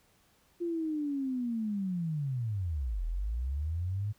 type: linear two-way sweep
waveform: sine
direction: down then up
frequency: 349.2 to 38.89 to 107.1 Hz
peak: -30 dBFS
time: 0.6-4.13 s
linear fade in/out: 20 ms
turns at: 3.05 s
effects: pink hiss -67 dBFS RMS until 4.18 s